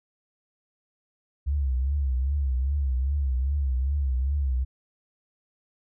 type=tone with vibrato; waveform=sine; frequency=67.5 Hz; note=C#2; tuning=45 cents flat; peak=-22 dBFS; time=1.46-4.65 s; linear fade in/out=20 ms; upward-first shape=triangle; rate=2.5 Hz; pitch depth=150 cents each way; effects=none